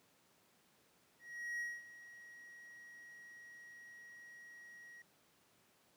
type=tone with ADSR envelope; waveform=triangle; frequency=1900 Hz; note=A#6; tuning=33 cents sharp; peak=-36 dBFS; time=1.19-5.02 s; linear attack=410 ms; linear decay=220 ms; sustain=-16 dB; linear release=3 ms; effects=pink hiss -71 dBFS RMS until 5.96 s + high-pass 150 Hz 12 dB/octave